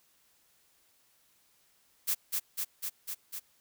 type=noise with echo; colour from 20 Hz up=blue; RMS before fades=-29 dBFS; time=2.07-2.15 s; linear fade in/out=20 ms; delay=250 ms; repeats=5; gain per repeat=-2 dB; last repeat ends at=3.4 s; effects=white hiss -68 dBFS RMS until 3.6 s